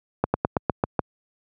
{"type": "slowing click train", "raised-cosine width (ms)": 1, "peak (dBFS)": -5, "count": 7, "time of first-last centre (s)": [0.24, 0.992], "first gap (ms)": 100, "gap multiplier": 1.09, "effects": ["high-pass 80 Hz 12 dB/octave"]}